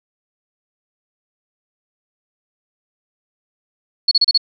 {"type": "tone bursts", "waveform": "sine", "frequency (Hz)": 4370, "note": "C#8", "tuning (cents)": -26, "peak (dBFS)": -9, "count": 5, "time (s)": [4.08, 4.377], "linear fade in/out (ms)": 5, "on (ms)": 33, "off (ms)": 33, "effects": []}